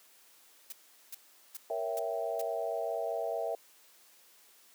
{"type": "noise bursts", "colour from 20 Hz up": "blue", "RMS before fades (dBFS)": -42, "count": 5, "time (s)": [0.7, 2.415], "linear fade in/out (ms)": 2, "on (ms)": 23, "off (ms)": 400}
{"type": "chord", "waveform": "sine", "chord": "A# diminished seventh", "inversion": "none", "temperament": "equal", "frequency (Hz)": [466.2, 554.4, 659.3, 784], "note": ["A#4", "C#5", "E5", "G5"], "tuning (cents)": [0, 0, 0, 0], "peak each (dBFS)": [-37, -39, -34, -40], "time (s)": [1.7, 3.55], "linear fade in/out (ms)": 2}
{"effects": ["white hiss -61 dBFS RMS until 4.74 s", "high-pass 300 Hz 12 dB/octave"]}